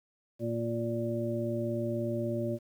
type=harmonic tone; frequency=116.54 Hz; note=A#2; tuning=in tune; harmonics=1 / 2 / 3 / 5; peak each=-35 / -35 / -35 / -35 dBFS; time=0.39-2.59 s; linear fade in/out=50 ms; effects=10-bit